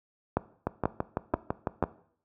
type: two click trains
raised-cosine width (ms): 1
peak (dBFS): -10 / -13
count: 4 / 8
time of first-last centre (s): 0.37-1.826 / 0.67-1.839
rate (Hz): 2.06 / 5.99
effects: noise-tail reverb RT60 0.6 s tail -18 dB re dry + high-pass 60 Hz 12 dB/octave